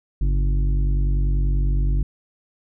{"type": "harmonic tone with a mistuned harmonic", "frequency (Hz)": 50, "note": "G1", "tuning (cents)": 35, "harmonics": [1, 2, 3, 5, 6, 7], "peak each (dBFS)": [-17, -33, -27, -38, -40, -42], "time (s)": [0.21, 2.03], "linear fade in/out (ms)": 5, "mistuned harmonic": 3, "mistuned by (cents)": -110, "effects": []}